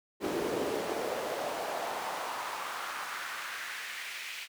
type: noise with high-pass filter sweep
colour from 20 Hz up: brown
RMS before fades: -36 dBFS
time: 0.2-4.48 s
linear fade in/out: 50 ms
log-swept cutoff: 330 to 2500 Hz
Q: 2.1
effects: none